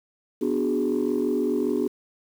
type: chord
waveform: sine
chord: G# half-diminished seventh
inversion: first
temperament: equal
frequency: 246.9 / 293.7 / 370 / 415.3 Hz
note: B3 / D4 / F#4 / G#4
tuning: 0 / 0 / 0 / 0 cents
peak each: -26 dBFS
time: 0.41-1.88 s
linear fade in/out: 10 ms
effects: tanh soft clip ceiling -15 dBFS + 8-bit